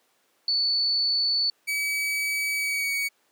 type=tone; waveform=sine; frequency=4469 Hz; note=C#8; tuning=13 cents sharp; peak=-21 dBFS; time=0.48-1.5 s; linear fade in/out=2 ms
type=tone with pitch glide; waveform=40% pulse; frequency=2281 to 2247 Hz; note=C#7 to C#7; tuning=+49 to +23 cents; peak=-24 dBFS; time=1.67-3.09 s; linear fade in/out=20 ms; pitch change=-26 cents; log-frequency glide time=2.57-2.92 s
effects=pink hiss -66 dBFS RMS until 3.31 s + high-pass 400 Hz 12 dB/octave